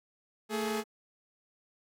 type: tone pair together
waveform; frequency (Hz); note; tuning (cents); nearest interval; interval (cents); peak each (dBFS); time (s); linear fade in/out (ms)
sawtooth; 223 / 421.4; A3 / G#4; +23 / +25; major seventh; 1102; -30 / -29; 0.49-0.84; 50
effects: AAC 48 kbps